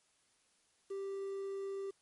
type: tone with quantisation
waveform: triangle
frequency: 392 Hz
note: G4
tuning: in tune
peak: -36 dBFS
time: 0.9-1.91 s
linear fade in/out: 10 ms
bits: 10
effects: white hiss -73 dBFS RMS until 2.01 s + MP3 48 kbps